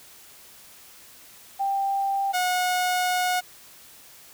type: tone pair in turn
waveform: sine / sawtooth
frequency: 788 / 727.2 Hz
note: G5 / F#5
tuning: +9 / -30 cents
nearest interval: minor second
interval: 139 cents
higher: first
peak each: -22 / -18 dBFS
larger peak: second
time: 1.59-2.33 / 2.33-3.41 s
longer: second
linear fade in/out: 20 ms
effects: white hiss -49 dBFS RMS until 4.33 s